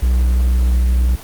triangle tone, 61.74 Hz, B1, in tune, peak -9 dBFS, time 0.02-1.16 s, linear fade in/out 10 ms, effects pink hiss -35 dBFS RMS until 1.23 s + Opus 24 kbps

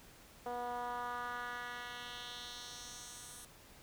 10% pulse tone with band-pass filter sweep, 243.1 Hz, B3, 27 cents flat, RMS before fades -44 dBFS, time 0.46-3.45 s, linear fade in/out 2 ms, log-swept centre 620 to 10000 Hz, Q 1.8, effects pink hiss -59 dBFS RMS until 3.82 s

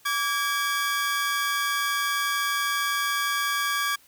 sawtooth tone pair together, 1152.2 / 1638 Hz, D6 / G#6, -33 / -24 cents, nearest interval tritone, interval 609 cents, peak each -23 dBFS, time 0.05-3.96 s, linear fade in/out 10 ms, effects white hiss -57 dBFS RMS until 4.07 s

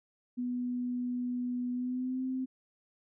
sine tone with pitch glide, 246.7 to 259.4 Hz, B3 to C4, -2 to -15 cents, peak -31 dBFS, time 0.37-2.46 s, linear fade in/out 20 ms, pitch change +87 cents, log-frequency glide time 1.72-2.23 s, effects none

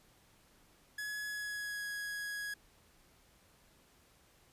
45% pulse tone with pitch glide, 1689 to 1663.8 Hz, G#6 to G#6, +29 to +3 cents, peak -38 dBFS, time 0.98-2.54 s, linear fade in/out 5 ms, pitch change -26 cents, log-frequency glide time 1.26-1.84 s, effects pink hiss -66 dBFS RMS until 4.52 s + resampled to 32000 Hz

